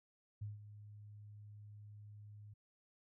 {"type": "tone with ADSR envelope", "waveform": "sine", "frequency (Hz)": 104.3, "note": "G#2", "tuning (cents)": 8, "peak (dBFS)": -40, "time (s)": [0.41, 2.54], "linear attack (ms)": 11, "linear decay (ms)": 160, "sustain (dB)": -12, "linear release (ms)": 10, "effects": []}